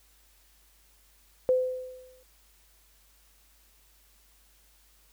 sine tone with exponential decay, 510 Hz, C5, 44 cents flat, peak -18 dBFS, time 1.49-2.23 s, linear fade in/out 0 ms, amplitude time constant 160 ms, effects added 50 Hz sine -63 dBFS peak until 5.12 s + white hiss -63 dBFS RMS until 5.12 s

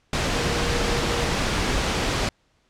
sine tone in noise, 474.5 Hz, A#4, 31 cents sharp, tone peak -30 dBFS, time 0.33-1.3 s, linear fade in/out 2 ms, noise pink, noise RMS -23 dBFS, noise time 0.13-2.29 s, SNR -10 dB, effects pink hiss -65 dBFS RMS until 2.69 s + low-pass 6000 Hz 12 dB/octave

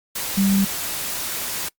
sine tone in noise, 196 Hz, G3, in tune, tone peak -15 dBFS, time 0.37-0.65 s, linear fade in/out 10 ms, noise white, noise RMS -27 dBFS, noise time 0.15-1.69 s, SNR +9 dB, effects noise-tail reverb RT60 0.1 s tail -23 dB re dry + Opus 48 kbps

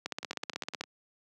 two click trains, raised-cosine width 0.2 ms, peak -24 / -16 dBFS, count 7 / 13, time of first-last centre 0.23-0.838 / 0.06-0.81 s, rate 9.87 / 16 Hz, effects high-pass 200 Hz 12 dB/octave

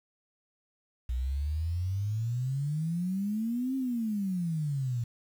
sine exponential two-way sweep, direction up then down, 59.7 to 269 to 115.6 Hz, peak -28 dBFS, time 1.09-5.04 s, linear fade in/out 5 ms, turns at 3.76 s, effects 9-bit

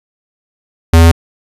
square tone with pitch steps, 82.41 / 82.94 / 83.46 Hz, E2 / E2 / E2, 0 / +11 / +22 cents, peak -3 dBFS, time 0.93-1.116 s, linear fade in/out 5 ms, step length 62 ms, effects resampled to 32000 Hz

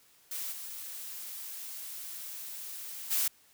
blue noise with level steps, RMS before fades -37 / -42 / -29 dBFS, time 0.31-3.28 s, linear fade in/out 5 ms, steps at 0.51 / 3.1 s, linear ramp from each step 20 ms, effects white hiss -63 dBFS RMS until 3.53 s

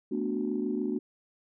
sine chord, B minor seventh, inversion third, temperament equal, 220 / 246.9 / 293.7 / 370 Hz, A3 / B3 / D4 / F#4, 0 / 0 / 0 / 0 cents, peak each -33 dBFS, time 0.11-0.99 s, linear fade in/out 10 ms, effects tanh soft clip ceiling -18 dBFS

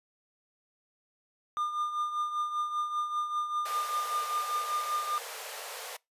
triangle tone with tremolo, 1207 Hz, D6, 47 cents sharp, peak -25 dBFS, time 1.57-5.18 s, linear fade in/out 0 ms, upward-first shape triangle, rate 5.1 Hz, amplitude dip 65%
pink high-pass noise, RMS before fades -41 dBFS, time 3.65-5.97 s, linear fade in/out 10 ms, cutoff 440 Hz, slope 96 dB/octave
effects noise-tail reverb RT60 0.2 s tail -24 dB re dry + resampled to 32000 Hz

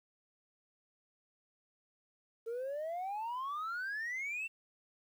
sine exponential sweep, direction up, 447.4 to 2726 Hz, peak -34 dBFS, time 2.46-4.48 s, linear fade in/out 20 ms, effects tanh soft clip ceiling -35 dBFS + 11-bit

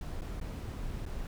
brown noise with dropouts, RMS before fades -38 dBFS, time 0.01-1.27 s, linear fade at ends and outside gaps 2 ms, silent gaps 0.21-0.218 / 0.401-0.412 / 1.054-1.062 s, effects none

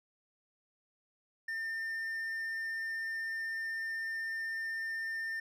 triangle tone, 1804 Hz, A6, 43 cents sharp, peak -33 dBFS, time 1.48-5.4 s, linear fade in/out 5 ms, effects none

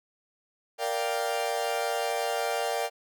40% pulse chord, G minor seventh, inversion first, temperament equal, 466.2 / 587.3 / 698.5 / 784 Hz, Bb4 / D5 / F5 / G5, 0 / 0 / 0 / 0 cents, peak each -32 dBFS, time 0.78-2.9 s, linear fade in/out 50 ms, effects none

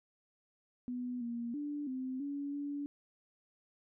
sine tone with pitch steps, 247.4 / 235.8 / 292.1 / 258.9 / 283.6 / 286.7 Hz, B3 / A#3 / D4 / C4 / C#4 / D4, +3 / +20 / -9 / -18 / +40 / -42 cents, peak -36 dBFS, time 0.88-2.86 s, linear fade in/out 0 ms, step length 330 ms, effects none

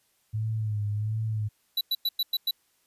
sine tone with vibrato, 107.1 Hz, A2, 46 cents flat, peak -26 dBFS, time 0.33-1.49 s, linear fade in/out 20 ms, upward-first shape sine, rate 1.4 Hz, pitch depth 59 cents each way
square tone bursts, 3951 Hz, B7, in tune, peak -24 dBFS, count 6, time 1.77-2.51 s, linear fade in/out 5 ms, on 40 ms, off 100 ms
effects white hiss -69 dBFS RMS until 2.86 s + resampled to 32000 Hz

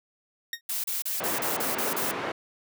20% pulse tone with exponential decay, 1861 Hz, A#6, 3 cents flat, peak -21 dBFS, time 0.53-0.61 s, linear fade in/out 2 ms, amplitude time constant 16 ms
blue noise bursts, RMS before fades -30 dBFS, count 8, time 0.69-2.114 s, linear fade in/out 5 ms, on 150 ms, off 32 ms
pink band-pass noise, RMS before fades -32 dBFS, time 1.2-2.32 s, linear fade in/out 5 ms, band 300 to 2100 Hz, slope 12 dB/octave
effects none

